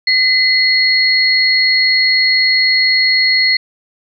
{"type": "tone pair together", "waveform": "sine", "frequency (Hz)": [2036, 4314], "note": ["C7", "C#8"], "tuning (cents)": [-48, -48], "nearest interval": "octave + minor second", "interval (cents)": 1300, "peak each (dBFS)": -12, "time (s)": [0.07, 3.57], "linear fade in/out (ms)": 5, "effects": []}